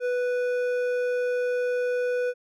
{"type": "tone with hard clipping", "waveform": "triangle", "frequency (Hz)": 493.9, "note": "B4", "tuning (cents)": 0, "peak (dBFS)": -25, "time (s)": [0, 2.34], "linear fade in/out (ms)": 50, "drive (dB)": 12, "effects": []}